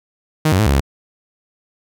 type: tone with pitch steps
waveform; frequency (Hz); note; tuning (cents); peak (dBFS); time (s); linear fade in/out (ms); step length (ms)
sawtooth; 155.5 / 93.6 / 108.2 / 69.9 / 68.4; D#3 / F#2 / A2 / C#2 / C#2; -1 / +20 / -29 / +15 / -23; -8; 0.45-0.805; 5; 71
effects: none